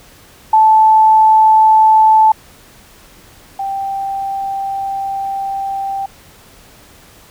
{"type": "tone pair in turn", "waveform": "sine", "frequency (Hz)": [874, 784.2], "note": ["A5", "G5"], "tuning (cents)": [-12, 0], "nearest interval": "major second", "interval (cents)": 188, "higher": "first", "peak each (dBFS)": [-5, -17], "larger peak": "first", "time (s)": [[0.53, 2.32], [3.59, 6.06]], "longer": "second", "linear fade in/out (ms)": 5, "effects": ["pink hiss -43 dBFS RMS until 7.3 s"]}